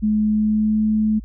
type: tone with pitch glide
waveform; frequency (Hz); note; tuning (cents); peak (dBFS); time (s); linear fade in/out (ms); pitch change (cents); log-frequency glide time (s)
sine; 213.2 to 215.6; G#3 to A3; +46 to -35; -15; 0.02-1.2; 20; +19; 0.28-0.84
effects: added 53 Hz sine -33 dBFS peak until 1.24 s